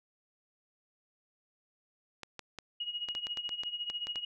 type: clicks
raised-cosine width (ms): 0.2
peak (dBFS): -24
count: 12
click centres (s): 2.233 / 2.393 / 2.587 / 3.087 / 3.151 / 3.269 / 3.373 / 3.492 / 3.635 / 3.9 / 4.07 / 4.158
type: tone with tremolo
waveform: sine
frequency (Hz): 2890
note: F#7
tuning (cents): -41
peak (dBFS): -32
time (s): 2.8-4.25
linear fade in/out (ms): 5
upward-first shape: sine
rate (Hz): 14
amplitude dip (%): 75
effects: none